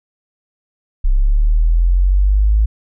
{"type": "linear sweep", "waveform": "sine", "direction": "up", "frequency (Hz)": [32.13, 54.3], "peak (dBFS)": -9, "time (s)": [1.04, 2.66], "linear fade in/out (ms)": 10, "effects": []}